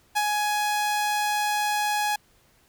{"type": "tone with ADSR envelope", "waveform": "sawtooth", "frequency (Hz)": 836, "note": "G#5", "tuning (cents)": 11, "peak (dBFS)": -16, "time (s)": [0.15, 2.16], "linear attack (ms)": 21, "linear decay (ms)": 45, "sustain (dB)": -3, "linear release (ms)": 6, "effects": ["pink hiss -61 dBFS RMS until 2.68 s"]}